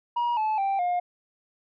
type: tone with pitch steps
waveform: sine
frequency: 955 / 865.7 / 784.7 / 711.3 Hz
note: A#5 / A5 / G5 / F5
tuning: +42 / -28 / +2 / +32 cents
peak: -20 dBFS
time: 0.16-1 s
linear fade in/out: 10 ms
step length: 210 ms
effects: tanh soft clip ceiling -22 dBFS